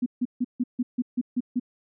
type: tone bursts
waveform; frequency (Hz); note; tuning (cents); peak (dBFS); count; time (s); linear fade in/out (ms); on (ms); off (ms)
sine; 246.9; B3; 0; -21; 9; 0.02-1.598; 10; 42; 150
effects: none